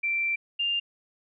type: tone pair in turn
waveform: sine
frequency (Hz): 2349 / 2800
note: D7 / F7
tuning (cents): 0 / +4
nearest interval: minor third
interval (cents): 304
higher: second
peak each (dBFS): -24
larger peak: neither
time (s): 0.03-0.36 / 0.59-0.8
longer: first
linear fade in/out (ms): 10
effects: none